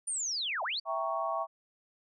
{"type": "linear two-way sweep", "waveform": "sine", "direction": "down then up", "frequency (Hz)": [9320, 587.3, 4728], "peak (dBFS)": -31, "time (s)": [0.07, 0.8], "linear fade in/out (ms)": 10, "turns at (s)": 0.63}
{"type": "chord", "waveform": "sine", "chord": "E diminished seventh", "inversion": "none", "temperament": "equal", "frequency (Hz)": [659.3, 784, 932.3, 1108.7], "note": ["E5", "G5", "Bb5", "Db6"], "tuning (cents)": [0, 0, 0, 0], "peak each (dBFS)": [-34, -37, -39, -34], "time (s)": [0.85, 1.47], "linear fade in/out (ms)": 50}
{"effects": []}